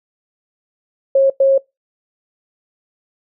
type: tone bursts at uneven times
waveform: sine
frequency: 542 Hz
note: C#5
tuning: 39 cents flat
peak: -8 dBFS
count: 2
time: 1.15-1.3 / 1.4-1.58 s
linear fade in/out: 5 ms
effects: noise-tail reverb RT60 0.2 s tail -25 dB re dry